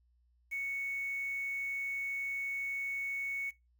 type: tone with quantisation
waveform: sine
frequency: 2217 Hz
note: C#7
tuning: in tune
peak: -34 dBFS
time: 0.51-3.51 s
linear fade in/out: 20 ms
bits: 9
effects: noise-tail reverb RT60 0.2 s tail -20 dB re dry + added 60 Hz sine -67 dBFS peak until 3.79 s